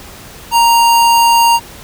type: tone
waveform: square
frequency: 932.3 Hz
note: A#5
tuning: in tune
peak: -7 dBFS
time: 0.51-1.6 s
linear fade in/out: 50 ms
effects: pink hiss -34 dBFS RMS until 1.83 s